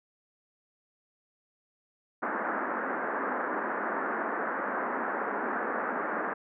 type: band-pass noise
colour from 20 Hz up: white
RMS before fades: -32 dBFS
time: 2.22-6.34 s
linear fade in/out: 10 ms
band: 210 to 1700 Hz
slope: 48 dB/octave
effects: none